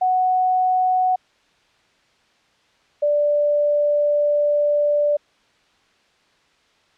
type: tone pair in turn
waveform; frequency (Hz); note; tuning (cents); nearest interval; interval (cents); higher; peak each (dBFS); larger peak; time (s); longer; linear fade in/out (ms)
sine; 740 / 587.3; F#5 / D5; 0 / 0; major third; 400; first; -15; neither; 0.01-1.16 / 3.02-5.17; second; 10
effects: white hiss -59 dBFS RMS until 6.97 s + low-pass 4000 Hz 12 dB/octave